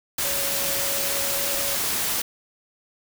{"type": "tone in noise", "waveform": "sine", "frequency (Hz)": 558, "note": "C#5", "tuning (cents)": 11, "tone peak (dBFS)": -33, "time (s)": [0.24, 1.76], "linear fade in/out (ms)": 5, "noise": "white", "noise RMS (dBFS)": -25, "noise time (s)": [0.18, 2.22], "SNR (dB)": -11, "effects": []}